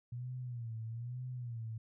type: tone with vibrato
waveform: sine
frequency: 119.1 Hz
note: A#2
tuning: 38 cents sharp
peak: -39 dBFS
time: 0.12-1.78 s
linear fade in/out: 5 ms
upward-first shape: sine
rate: 1.1 Hz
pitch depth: 110 cents each way
effects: none